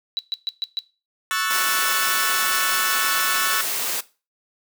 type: tone bursts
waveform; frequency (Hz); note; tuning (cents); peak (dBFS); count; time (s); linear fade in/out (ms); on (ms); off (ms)
sine; 3937; B7; -6; -21; 5; 0.17-0.79; 0; 20; 130
type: chord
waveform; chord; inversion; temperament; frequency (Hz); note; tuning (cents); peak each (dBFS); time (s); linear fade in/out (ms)
sawtooth; F# minor seventh; second; equal; 1108.7 / 1318.5 / 1480 / 1760; C#6 / E6 / F#6 / A6; 0 / 0 / 0 / 0; -23; 1.31-3.61; 0
type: noise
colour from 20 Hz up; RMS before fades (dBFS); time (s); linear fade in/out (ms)
white; -25; 1.5-4.01; 10
effects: noise-tail reverb RT60 0.3 s tail -18 dB re dry + high-pass 300 Hz 12 dB/octave